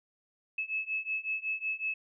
sine beating tone pair, 2594 / 2599.4 Hz, E7 / E7, -28 / -25 cents, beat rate 5.4 Hz, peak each -35 / -34 dBFS, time 0.58-1.94 s, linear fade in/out 5 ms, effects none

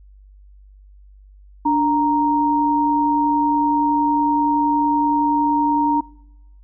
sine tone pair together, 292.8 / 932.3 Hz, D4 / A#5, -5 / 0 cents, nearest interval octave + minor sixth, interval 2005 cents, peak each -18 / -16 dBFS, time 1.65-6.01 s, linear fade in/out 10 ms, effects noise-tail reverb RT60 1.0 s tail -25 dB re dry + added 49 Hz sine -43 dBFS peak until 6.63 s

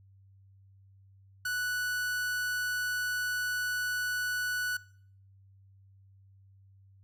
45% pulse tone, 1480 Hz, F#6, in tune, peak -30 dBFS, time 1.45-4.77 s, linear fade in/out 5 ms, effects noise-tail reverb RT60 0.6 s tail -21 dB re dry + added 97 Hz sine -56 dBFS peak until 7.03 s

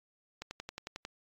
click train, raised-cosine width 0.2 ms, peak -23 dBFS, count 8, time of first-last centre 0.42-1.051 s, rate 11.1 Hz, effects AAC 64 kbps

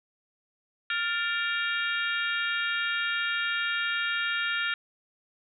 harmonic tone with a mistuned harmonic, 466.2 Hz, A#4, in tune, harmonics 3 / 4 / 5 / 6 / 7 / 8, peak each -30 / -32 / -34 / -36 / -37 / -38 dBFS, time 0.9-4.74 s, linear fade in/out 2 ms, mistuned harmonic 4, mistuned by -88 cents, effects none

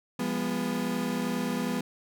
35% pulse chord, F diminished, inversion none, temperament equal with one note detuned, 174.61 / 204.3 / 246.9 Hz, F3 / Ab3 / Cb4, 0 / -28 / 0 cents, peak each -33 / -31 / -29 dBFS, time 0.19-1.81 s, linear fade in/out 5 ms, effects none

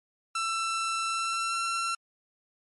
sawtooth tone with pitch glide, 1336 to 1354.6 Hz, E6 to E6, +23 to +47 cents, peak -24 dBFS, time 0.35-1.95 s, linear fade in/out 5 ms, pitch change +24 cents, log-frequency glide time 1.07-1.57 s, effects MP3 48 kbps

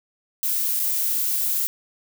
violet noise with dropouts, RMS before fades -23 dBFS, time 0.43-1.67 s, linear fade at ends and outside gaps 0 ms, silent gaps 0.794-0.799 s, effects none

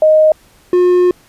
sine / triangle tone pair in turn, 622 / 358.8 Hz, D#5 / F4, -1 / +47 cents, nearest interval minor seventh, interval 952 cents, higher first, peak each -5 dBFS, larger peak neither, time 0.02-0.32 / 0.73-1.11 s, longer second, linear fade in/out 2 ms, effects pink hiss -48 dBFS RMS until 1.28 s + resampled to 32000 Hz

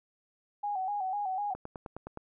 sine tone with vibrato, 787 Hz, G5, 7 cents sharp, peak -30 dBFS, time 0.63-1.54 s, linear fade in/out 10 ms, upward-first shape square, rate 4 Hz, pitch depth 77 cents each way
click train, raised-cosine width 1 ms, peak -26 dBFS, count 7, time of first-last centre 1.55-2.174 s, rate 9.62 Hz
effects none

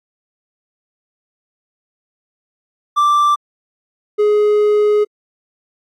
triangle tone pair in turn, 1174.7 / 418.9 Hz, D6 / G#4, 0 / +15 cents, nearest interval octave + tritone, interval 1785 cents, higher first, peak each -8 dBFS, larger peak neither, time 2.96-3.36 / 4.18-5.05 s, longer second, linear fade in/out 20 ms, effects AAC 64 kbps

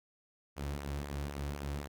sawtooth tone with flanger, 71.3 Hz, C#2, 49 cents sharp, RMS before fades -39 dBFS, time 0.56-1.88 s, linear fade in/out 20 ms, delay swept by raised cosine 0.21 to 5.01 ms, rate 3.9 Hz, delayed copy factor -0.5, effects none

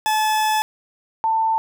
40% pulse / sine tone pair in turn, 863 / 891.4 Hz, A5 / A5, -34 / +22 cents, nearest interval minor second, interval 56 cents, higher second, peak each -16 dBFS, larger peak neither, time 0.06-0.62 / 1.24-1.58 s, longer first, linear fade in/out 0 ms, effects none

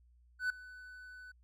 triangle tone with ADSR envelope, 1498 Hz, F#6, 21 cents sharp, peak -27 dBFS, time 0.39-1.32 s, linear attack 110 ms, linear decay 3 ms, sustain -20 dB, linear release 9 ms, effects added 60 Hz sine -62 dBFS peak until 1.43 s

